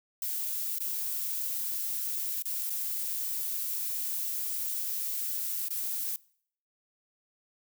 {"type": "noise with dropouts", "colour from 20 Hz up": "violet", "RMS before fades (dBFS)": -33, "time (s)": [0.22, 6.16], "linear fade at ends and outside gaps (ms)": 2, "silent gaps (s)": [[0.786, 0.804], [2.423, 2.455], [2.698, 2.702], [5.685, 5.705]], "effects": ["noise-tail reverb RT60 0.6 s tail -23 dB re dry"]}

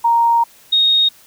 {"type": "tone pair in turn", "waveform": "sine", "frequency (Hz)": [932, 3728], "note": ["A#5", "A#7"], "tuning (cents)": [-1, -1], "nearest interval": "2 octaves", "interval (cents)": 2400, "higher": "second", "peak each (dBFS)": -10, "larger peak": "neither", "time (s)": [[0.04, 0.44], [0.72, 1.09]], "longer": "first", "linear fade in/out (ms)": 10, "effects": ["white hiss -47 dBFS RMS until 1.26 s"]}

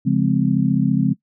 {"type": "chord", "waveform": "sine", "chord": "Db major seventh", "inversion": "none", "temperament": "just", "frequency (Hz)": [138.59, 173.24, 207.9, 259.9], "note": ["Db3", "F3", "Ab3", "C4"], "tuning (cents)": [0, -14, 2, -11], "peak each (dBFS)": -20, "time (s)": [0.05, 1.14], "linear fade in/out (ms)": 20, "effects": ["noise-tail reverb RT60 0.1 s tail -19 dB re dry"]}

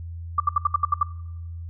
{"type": "tone bursts", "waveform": "sine", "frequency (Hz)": 1174.7, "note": "D6", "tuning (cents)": 0, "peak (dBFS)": -15, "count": 8, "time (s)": [0.38, 1.031], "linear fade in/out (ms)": 5, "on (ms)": 21, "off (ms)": 69, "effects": ["noise-tail reverb RT60 1.0 s tail -23 dB re dry", "added 84 Hz sine -32 dBFS peak until 1.69 s"]}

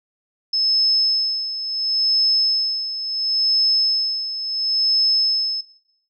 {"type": "tone with tremolo", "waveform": "sine", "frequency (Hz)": 5210, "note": "E8", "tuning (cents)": -21, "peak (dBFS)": -14, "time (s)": [0.53, 5.61], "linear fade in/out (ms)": 5, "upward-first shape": "sine", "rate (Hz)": 0.72, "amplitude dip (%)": 70, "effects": ["noise-tail reverb RT60 0.8 s tail -17 dB re dry"]}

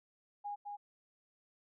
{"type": "tone with echo", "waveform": "sine", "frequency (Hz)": 820, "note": "G#5", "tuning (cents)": -22, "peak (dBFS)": -38, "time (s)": [0.44, 0.56], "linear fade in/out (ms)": 20, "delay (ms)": 210, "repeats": 1, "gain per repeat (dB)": -3, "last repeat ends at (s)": 0.77, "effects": []}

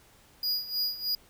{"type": "tone with tremolo", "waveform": "square", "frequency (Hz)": 4892, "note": "D#8", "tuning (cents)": -30, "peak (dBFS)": -26, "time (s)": [0.43, 1.15], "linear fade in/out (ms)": 2, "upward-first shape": "sine", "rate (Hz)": 3.2, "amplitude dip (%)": 80, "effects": ["pink hiss -59 dBFS RMS until 1.29 s"]}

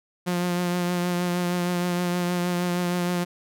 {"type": "tone with vibrato", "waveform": "sawtooth", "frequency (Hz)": 176.9, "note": "F3", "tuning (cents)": 23, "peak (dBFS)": -19, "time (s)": [0.26, 3.25], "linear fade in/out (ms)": 20, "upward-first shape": "triangle", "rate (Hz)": 6.4, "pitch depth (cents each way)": 25, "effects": []}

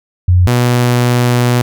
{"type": "tone pair in turn", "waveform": ["sine", "sawtooth"], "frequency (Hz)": [89.8, 122.24], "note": ["F2", "B2"], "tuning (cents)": [49, -17], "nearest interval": "perfect fourth", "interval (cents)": 534, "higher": "second", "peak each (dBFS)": -5, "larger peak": "neither", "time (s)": [[0.28, 0.47], [0.47, 1.62]], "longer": "second", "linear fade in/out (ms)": 5, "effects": []}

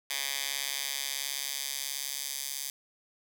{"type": "tone with high-pass filter sweep", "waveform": "10% pulse", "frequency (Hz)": 138.59, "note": "C#3", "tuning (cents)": 0, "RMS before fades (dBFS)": -35, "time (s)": [0.1, 2.7], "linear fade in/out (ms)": 2, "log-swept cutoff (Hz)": [2700, 5600], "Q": 0.81, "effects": []}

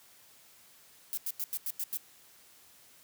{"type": "noise bursts", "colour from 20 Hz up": "violet", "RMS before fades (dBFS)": -34, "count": 7, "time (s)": [1.13, 1.971], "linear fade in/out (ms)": 0, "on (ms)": 43, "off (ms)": 90, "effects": ["white hiss -59 dBFS RMS until 3.03 s", "high-pass 60 Hz 12 dB/octave"]}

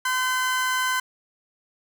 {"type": "tone pair together", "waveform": "35% pulse", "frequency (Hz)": [1022.5, 1532], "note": ["C6", "G6"], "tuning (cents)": [-40, -40], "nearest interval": "perfect fifth", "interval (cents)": 700, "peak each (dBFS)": -23, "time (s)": [0.05, 1], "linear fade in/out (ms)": 5, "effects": []}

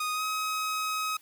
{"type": "tone with pitch glide", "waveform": "sawtooth", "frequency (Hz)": [1242, 1268.8], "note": ["D#6", "D#6"], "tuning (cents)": [-3, 33], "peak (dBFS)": -25, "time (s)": [0, 1.17], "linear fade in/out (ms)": 5, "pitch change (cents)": 36, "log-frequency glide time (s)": [0.13, 0.23], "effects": ["white hiss -59 dBFS RMS until 1.21 s"]}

